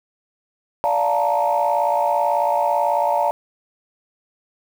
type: chord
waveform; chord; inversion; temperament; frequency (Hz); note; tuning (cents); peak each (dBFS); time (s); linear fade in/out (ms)
sine; Bb major seventh; first; just; 582.7 / 699.2 / 874.1 / 932.3; D5 / F5 / A5 / Bb5; -14 / +2 / -12 / 0; -21; 0.84-3.31; 0
effects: tanh soft clip ceiling -8 dBFS + 7-bit